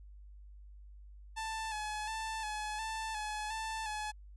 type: tone with vibrato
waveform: sawtooth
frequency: 867 Hz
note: A5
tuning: 26 cents flat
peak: -33 dBFS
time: 1.36-4.12 s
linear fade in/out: 20 ms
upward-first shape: square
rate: 1.4 Hz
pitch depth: 35 cents each way
effects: added 50 Hz sine -50 dBFS peak until 4.36 s + resampled to 24000 Hz